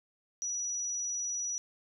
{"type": "tone", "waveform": "sine", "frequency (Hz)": 5860, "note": "F#8", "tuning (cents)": -18, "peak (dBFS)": -32, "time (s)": [0.42, 1.58], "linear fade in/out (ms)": 0, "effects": []}